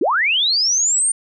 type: linear sweep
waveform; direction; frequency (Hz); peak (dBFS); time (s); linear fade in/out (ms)
sine; up; 255.8 to 9000; -14; 0.01-1.12; 5
effects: none